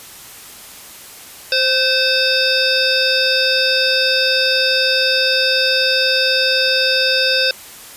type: harmonic tone with a mistuned harmonic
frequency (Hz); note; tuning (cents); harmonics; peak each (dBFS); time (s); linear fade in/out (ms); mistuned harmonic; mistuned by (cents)
524; C5; +2; 1 / 3 / 5 / 7 / 9 / 10; -20 / -20 / -20 / -20 / -20 / -20; 1.52-7.51; 2; 3; -35
effects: white hiss -37 dBFS RMS until 7.96 s + resampled to 32000 Hz